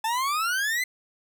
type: exponential sweep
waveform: 40% pulse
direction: up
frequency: 870 to 2068 Hz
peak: -23 dBFS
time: 0.04-0.84 s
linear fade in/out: 5 ms
effects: none